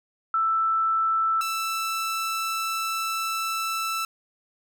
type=tone pair in turn; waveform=sine / sawtooth; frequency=1324 / 1324 Hz; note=E6 / E6; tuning=+7 / +7 cents; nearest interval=unison; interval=0 cents; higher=neither; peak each=-20 / -22 dBFS; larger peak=first; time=0.34-1.41 / 1.41-4.05 s; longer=second; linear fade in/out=2 ms; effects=none